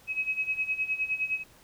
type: tone with tremolo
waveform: sine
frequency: 2552 Hz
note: D#7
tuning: 43 cents sharp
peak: -24 dBFS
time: 0.07-1.44 s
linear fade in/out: 50 ms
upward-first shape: sine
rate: 9.7 Hz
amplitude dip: 80%
effects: pink hiss -57 dBFS RMS until 1.63 s